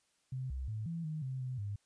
sine tone with pitch steps, 129.8 / 65.2 / 108.6 / 166.9 / 155.3 / 131.1 / 128 / 101.7 Hz, C3 / C2 / A2 / E3 / D#3 / C3 / C3 / G#2, -13 / -5 / -22 / +22 / -3 / +4 / -38 / -36 cents, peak -36 dBFS, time 0.32-1.76 s, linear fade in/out 5 ms, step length 180 ms, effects white hiss -75 dBFS RMS until 1.85 s + resampled to 22050 Hz

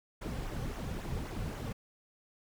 brown noise with flanger, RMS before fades -38 dBFS, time 0.21-1.73 s, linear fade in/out 10 ms, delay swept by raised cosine 0.21 to 3.21 ms, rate 3.7 Hz, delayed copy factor -0.6, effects none

